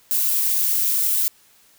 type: noise with amplitude modulation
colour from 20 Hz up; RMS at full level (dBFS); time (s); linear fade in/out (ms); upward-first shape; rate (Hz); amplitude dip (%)
violet; -17; 0.11-1.28; 0; sine; 208; 65
effects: white hiss -55 dBFS RMS until 1.78 s